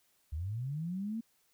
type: linear sweep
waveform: sine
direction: up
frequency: 69.8 to 232.4 Hz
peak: -34 dBFS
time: 0.32-1.21 s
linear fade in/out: 10 ms
effects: white hiss -72 dBFS RMS until 1.53 s